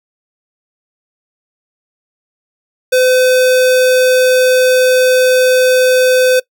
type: tone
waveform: square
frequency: 509 Hz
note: C5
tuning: 48 cents flat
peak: -8 dBFS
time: 2.92-6.4 s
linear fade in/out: 10 ms
effects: noise-tail reverb RT60 0.1 s tail -21 dB re dry